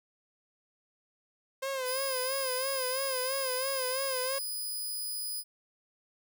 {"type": "tone with vibrato", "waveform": "sawtooth", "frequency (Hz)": 525, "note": "C5", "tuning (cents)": 6, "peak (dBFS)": -28, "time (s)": [1.62, 4.39], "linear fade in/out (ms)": 10, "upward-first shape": "sine", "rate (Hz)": 3, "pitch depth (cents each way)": 70}
{"type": "tone", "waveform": "5% pulse", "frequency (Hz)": 4978, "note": "D#8", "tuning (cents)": 0, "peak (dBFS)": -27, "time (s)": [1.84, 5.44], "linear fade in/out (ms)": 50}
{"effects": []}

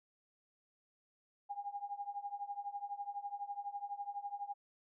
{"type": "tone with tremolo", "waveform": "sine", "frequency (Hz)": 811, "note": "G#5", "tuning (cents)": -41, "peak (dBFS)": -36, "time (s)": [1.49, 4.54], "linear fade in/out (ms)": 20, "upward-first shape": "triangle", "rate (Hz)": 12, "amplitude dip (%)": 95, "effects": []}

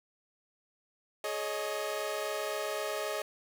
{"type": "chord", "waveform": "sawtooth", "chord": "Ab suspended fourth", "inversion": "none", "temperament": "equal with one note detuned", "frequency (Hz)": [422.8, 554.4, 622.3], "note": ["Ab4", "Db5", "Eb5"], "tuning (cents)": [31, 0, 0], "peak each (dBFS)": [-34, -35, -32], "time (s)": [1.24, 3.22], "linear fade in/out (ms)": 2, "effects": []}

